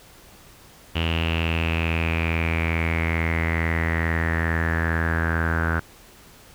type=tone with low-pass filter sweep; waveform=sawtooth; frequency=82.3 Hz; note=E2; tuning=2 cents flat; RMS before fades=-23 dBFS; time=0.95-5.8 s; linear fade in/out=10 ms; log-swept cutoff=2900 to 1500 Hz; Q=8.5; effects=pink hiss -49 dBFS RMS until 6.54 s